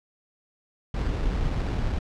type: noise with sample-and-hold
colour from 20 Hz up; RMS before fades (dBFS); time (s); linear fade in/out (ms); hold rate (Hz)
brown; -26; 0.94-1.99; 5; 3150
effects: low-pass 5000 Hz 12 dB/octave